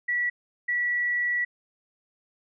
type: tone pair in turn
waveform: sine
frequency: 1944 / 1944 Hz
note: B6 / B6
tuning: -28 / -28 cents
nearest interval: unison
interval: 0 cents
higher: neither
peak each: -23 dBFS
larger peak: neither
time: 0.08-0.3 / 0.68-1.45 s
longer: second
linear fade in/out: 10 ms
effects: none